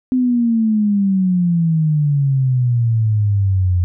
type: exponential sweep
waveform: sine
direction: down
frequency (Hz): 257.9 to 87.4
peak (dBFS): -12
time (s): 0.12-3.84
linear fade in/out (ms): 0
effects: none